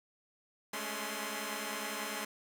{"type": "tone cluster", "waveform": "5% pulse", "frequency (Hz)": [208, 218, 279.4, 1036], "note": ["G#3", "A3", "C#4", "C6"], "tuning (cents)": [3, -16, 14, -17], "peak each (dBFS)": -31, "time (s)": [0.73, 2.25], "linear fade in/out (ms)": 5, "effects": []}